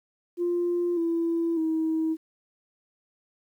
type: tone with pitch steps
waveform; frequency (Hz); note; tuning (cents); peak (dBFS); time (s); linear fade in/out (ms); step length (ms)
sine; 349.2 / 334.2 / 319.8; F4 / E4 / D#4; 0 / +24 / +48; -22; 0.37-2.17; 50; 600
effects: tanh soft clip ceiling -19 dBFS + 10-bit